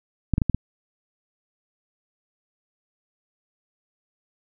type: clicks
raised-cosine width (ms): 5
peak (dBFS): -8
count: 5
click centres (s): 0.337 / 0.381 / 0.418 / 0.497 / 0.546
effects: none